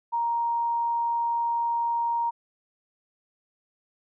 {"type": "tone", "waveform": "sine", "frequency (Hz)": 936, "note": "A#5", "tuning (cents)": 7, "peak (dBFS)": -23, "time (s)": [0.12, 2.31], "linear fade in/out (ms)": 20, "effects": []}